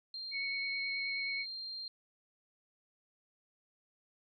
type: tone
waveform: sine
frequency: 4186 Hz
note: C8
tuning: in tune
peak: -40 dBFS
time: 0.14-1.88 s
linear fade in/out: 2 ms
type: tone with vibrato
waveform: sine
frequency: 2217 Hz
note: C#7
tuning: in tune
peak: -35 dBFS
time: 0.31-1.46 s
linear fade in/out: 50 ms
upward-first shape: triangle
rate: 9.4 Hz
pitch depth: 12 cents each way
effects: none